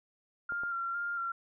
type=tone with vibrato; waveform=sine; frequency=1386 Hz; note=F6; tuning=14 cents flat; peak=-32 dBFS; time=0.49-1.32 s; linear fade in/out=5 ms; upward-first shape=square; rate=2.2 Hz; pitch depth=20 cents each way
type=clicks; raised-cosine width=1 ms; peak=-32 dBFS; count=2; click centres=0.522 / 0.635 s
effects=none